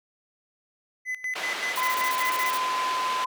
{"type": "tone with tremolo", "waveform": "triangle", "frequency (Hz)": 2015, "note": "B6", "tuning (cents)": 34, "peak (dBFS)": -25, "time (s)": [1.05, 2.53], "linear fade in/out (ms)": 50, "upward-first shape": "square", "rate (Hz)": 5.2, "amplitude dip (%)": 80}
{"type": "band-pass noise", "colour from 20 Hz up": "white", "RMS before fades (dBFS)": -33, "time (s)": [1.35, 3.25], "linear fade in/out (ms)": 10, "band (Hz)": [400, 3000], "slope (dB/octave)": 12}
{"type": "noise bursts", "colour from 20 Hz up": "blue", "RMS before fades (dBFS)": -34, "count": 12, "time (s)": [1.76, 2.574], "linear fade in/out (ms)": 0, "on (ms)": 44, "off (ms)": 26}
{"type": "tone", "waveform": "sine", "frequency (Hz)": 1021, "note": "C6", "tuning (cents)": -43, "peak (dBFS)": -25, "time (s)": [1.77, 3.26], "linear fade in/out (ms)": 5}
{"effects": []}